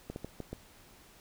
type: clicks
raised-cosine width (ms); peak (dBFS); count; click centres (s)
2; -25; 5; 0.1 / 0.161 / 0.246 / 0.403 / 0.53
effects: pink hiss -58 dBFS RMS until 1.2 s